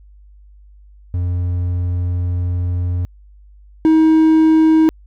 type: tone pair in turn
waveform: triangle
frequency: 88.7 / 317.5 Hz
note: F2 / D#4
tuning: +27 / +35 cents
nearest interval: octave + minor seventh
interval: 2208 cents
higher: second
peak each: -14 / -6 dBFS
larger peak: second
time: 1.14-3.05 / 3.85-4.89 s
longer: first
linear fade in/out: 0 ms
effects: added 50 Hz sine -41 dBFS peak until 5.06 s